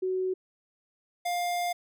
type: tone pair in turn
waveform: sine / square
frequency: 372.9 / 703.9 Hz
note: F#4 / F5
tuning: +14 / +13 cents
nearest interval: major seventh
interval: 1099 cents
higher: second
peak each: -26 / -28 dBFS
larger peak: first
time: 0.02-0.34 / 1.25-1.73 s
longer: second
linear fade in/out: 10 ms
effects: none